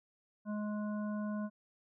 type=harmonic tone; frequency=210 Hz; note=G#3; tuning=19 cents sharp; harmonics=1 / 3 / 5 / 7; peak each=-35 / -45 / -49 / -52 dBFS; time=0.45-1.5 s; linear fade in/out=50 ms; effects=none